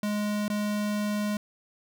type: tone with dropouts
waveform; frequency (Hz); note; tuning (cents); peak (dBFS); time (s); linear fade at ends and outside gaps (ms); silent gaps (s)
square; 208.4; G#3; +6; -27; 0.03-1.37; 2; 0.481-0.5
effects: none